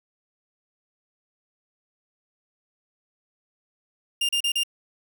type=tone bursts; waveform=40% pulse; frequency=2807 Hz; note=F7; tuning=8 cents sharp; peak=-20 dBFS; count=4; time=4.21-4.635 s; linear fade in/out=5 ms; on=80 ms; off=35 ms; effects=none